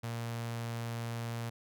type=tone with notch filter; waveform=sawtooth; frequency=116.54 Hz; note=A#2; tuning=in tune; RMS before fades=-38 dBFS; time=0.03-1.5 s; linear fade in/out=10 ms; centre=310 Hz; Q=1.8; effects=none